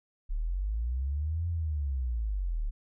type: linear two-way sweep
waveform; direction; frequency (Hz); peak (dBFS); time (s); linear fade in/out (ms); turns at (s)
sine; up then down; 34.1 to 86.5 to 34.1; -28; 0.29-2.71; 20; 1.48
effects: none